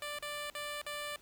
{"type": "tone with dropouts", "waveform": "10% pulse", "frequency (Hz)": 589, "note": "D5", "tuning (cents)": 5, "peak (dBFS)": -30, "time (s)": [0.02, 1.16], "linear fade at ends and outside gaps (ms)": 1, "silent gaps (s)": [[0.187, 0.225], [0.5, 0.55], [0.816, 0.864]], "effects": ["pink hiss -62 dBFS RMS until 1.21 s"]}